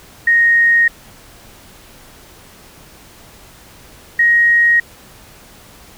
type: tone pair in turn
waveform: sine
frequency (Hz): 1864.7 / 1880.9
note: A#6 / A#6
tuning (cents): 0 / +15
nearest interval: unison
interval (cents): 15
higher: second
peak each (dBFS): -8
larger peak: neither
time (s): 0.27-0.88 / 4.19-4.8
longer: neither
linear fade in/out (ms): 5
effects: pink hiss -42 dBFS RMS until 5.97 s